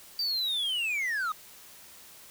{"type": "linear sweep", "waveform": "triangle", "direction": "down", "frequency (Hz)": [4699, 1210], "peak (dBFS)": -26, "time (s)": [0.19, 1.32], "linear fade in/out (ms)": 2, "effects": ["white hiss -51 dBFS RMS until 2.3 s"]}